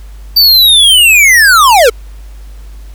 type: linear sweep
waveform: square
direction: down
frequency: 4660 to 421.8 Hz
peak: -3 dBFS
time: 0.36-1.9 s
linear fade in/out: 10 ms
effects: added 50 Hz sine -26 dBFS peak until 2.94 s + pink hiss -44 dBFS RMS until 2.94 s